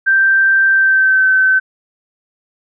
sine tone with pitch glide, 1568 to 1532.2 Hz, G6 to G6, 0 to -40 cents, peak -8 dBFS, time 0.06-1.6 s, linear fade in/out 20 ms, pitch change -40 cents, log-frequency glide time 0.71-1.27 s, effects none

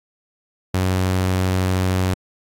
sawtooth tone, 92.9 Hz, F#2, 7 cents sharp, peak -13 dBFS, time 0.74-2.14 s, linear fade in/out 5 ms, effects AAC 64 kbps

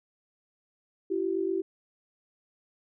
sine tone pair together, 335.3 / 383.4 Hz, E4 / G4, +30 / -38 cents, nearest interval major second, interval 232 cents, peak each -30 / -28 dBFS, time 1.1-1.62 s, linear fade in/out 10 ms, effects none

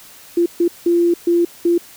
sine tone bursts at uneven times, 343.9 Hz, F4, 27 cents flat, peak -11 dBFS, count 5, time 0.37-0.46 / 0.6-0.68 / 0.86-1.14 / 1.27-1.45 / 1.65-1.78 s, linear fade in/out 5 ms, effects white hiss -42 dBFS RMS until 1.96 s

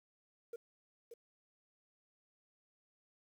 sine tone with echo, 466.2 Hz, A#4, in tune, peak -39 dBFS, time 0.53-0.56 s, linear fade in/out 5 ms, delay 580 ms, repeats 1, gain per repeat -9 dB, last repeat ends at 1.14 s, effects tanh soft clip ceiling -41 dBFS + 11-bit

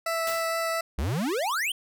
20% pulse tone with vibrato, 659.3 Hz, E5, in tune, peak -21 dBFS, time 0.06-0.81 s, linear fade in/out 5 ms, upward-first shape triangle, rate 4.3 Hz, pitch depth 9 cents each way
white noise with exponential decay, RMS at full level -33 dBFS, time 0.27-0.64 s, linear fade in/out 2 ms, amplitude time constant 79 ms
square exponential sweep, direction up, 59 to 3245 Hz, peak -26 dBFS, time 0.98-1.72 s, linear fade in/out 5 ms
effects none

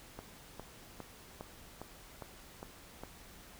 click train, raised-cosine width 1 ms, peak -29 dBFS, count 8, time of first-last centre 0.19-3.036 s, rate 2.46 Hz, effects pink hiss -55 dBFS RMS until 3.59 s

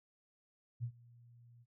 sine tone with ADSR envelope, 119 Hz, A#2, 36 cents sharp, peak -34 dBFS, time 0.8-1.66 s, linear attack 35 ms, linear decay 77 ms, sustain -24 dB, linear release 45 ms, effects none

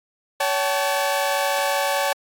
sawtooth tone cluster, 564 / 767 / 872 Hz, C#5 / G5 / A5, +30 / -38 / -16 cents, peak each -19 / -22 / -21 dBFS, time 0.4-2.13 s, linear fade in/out 5 ms, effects AAC 64 kbps

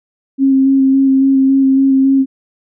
sine tone with vibrato, 268.9 Hz, C4, 47 cents sharp, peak -7 dBFS, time 0.38-2.26 s, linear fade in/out 50 ms, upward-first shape square, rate 3.6 Hz, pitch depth 12 cents each way, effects none

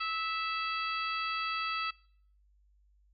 harmonic tone with a mistuned harmonic, 659.3 Hz, E5, in tune, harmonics 2 / 3 / 4 / 5 / 6 / 7, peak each -34 / -43 / -38 / -43 / -48 / -42 dBFS, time 0-1.91 s, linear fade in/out 10 ms, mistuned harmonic 2, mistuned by -22 cents, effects noise-tail reverb RT60 0.6 s tail -23 dB re dry + added 50 Hz sine -63 dBFS peak until 3.13 s

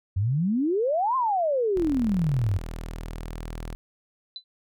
sine exponential two-way sweep, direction up then down, 89.4 to 1073 to 89.4 Hz, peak -21 dBFS, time 0.16-2.58 s, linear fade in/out 10 ms, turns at 1.16 s
sawtooth tone, 40.41 Hz, E1, 34 cents flat, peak -29 dBFS, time 1.76-3.75 s, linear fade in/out 0 ms
sine tone with exponential decay, 4000 Hz, B7, 21 cents sharp, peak -29 dBFS, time 4.36-4.44 s, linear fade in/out 1 ms, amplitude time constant 16 ms
effects none

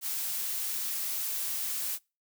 blue noise, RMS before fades -33 dBFS, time 0.01-1.99 s, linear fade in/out 50 ms, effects noise-tail reverb RT60 0.3 s tail -26 dB re dry

